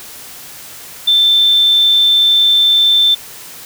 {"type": "tone", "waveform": "sine", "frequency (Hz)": 3549, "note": "A7", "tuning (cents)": 14, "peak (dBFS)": -7, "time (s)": [1.07, 3.15], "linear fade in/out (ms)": 10, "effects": ["white hiss -33 dBFS RMS until 3.65 s"]}